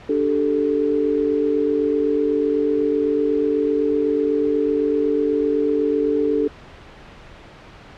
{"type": "chord", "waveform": "sine", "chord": "D suspended fourth", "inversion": "none", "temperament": "equal", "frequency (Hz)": [293.7, 392, 440], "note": ["D4", "G4", "A4"], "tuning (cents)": [0, 0, 0], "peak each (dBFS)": [-21, -24, -19], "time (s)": [0.09, 6.48], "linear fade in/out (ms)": 5, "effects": ["pink hiss -42 dBFS RMS until 7.97 s", "low-pass 3000 Hz 12 dB/octave"]}